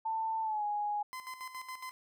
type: tone with pitch glide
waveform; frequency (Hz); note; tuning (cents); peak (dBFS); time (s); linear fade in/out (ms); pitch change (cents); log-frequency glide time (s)
sine; 890 to 830.4; A5 to G#5; +20 to 0; -31; 0.05-1.03; 10; -120; 0.42-0.64
type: tone with tremolo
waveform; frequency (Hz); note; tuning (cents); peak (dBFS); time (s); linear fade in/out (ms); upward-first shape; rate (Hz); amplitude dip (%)
30% pulse; 1027; C6; -33; -37; 1.13-1.91; 0; square; 7.2; 65
effects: none